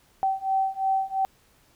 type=beating tone pair; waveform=sine; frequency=769 / 771.9 Hz; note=G5 / G5; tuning=-33 / -27 cents; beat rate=2.9 Hz; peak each=-26 / -25 dBFS; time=0.23-1.25 s; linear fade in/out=0 ms; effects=pink hiss -61 dBFS RMS until 1.75 s